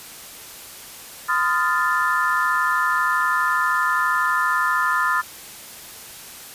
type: chord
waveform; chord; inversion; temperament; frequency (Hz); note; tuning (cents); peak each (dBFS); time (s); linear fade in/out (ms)
sine; F dominant seventh; second; equal with one note detuned; 1022.6 / 1244.5 / 1396.9 / 1760; C6 / Eb6 / F6 / A6; -40 / 0 / 0 / 0; -23; 1.28-5.22; 20
effects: white hiss -39 dBFS RMS until 6.54 s + resampled to 32000 Hz